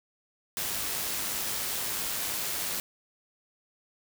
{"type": "noise with amplitude modulation", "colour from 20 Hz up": "white", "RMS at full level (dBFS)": -31, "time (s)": [0.57, 2.8], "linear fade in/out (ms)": 0, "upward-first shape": "sine", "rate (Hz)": 103, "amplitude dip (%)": 25, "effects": []}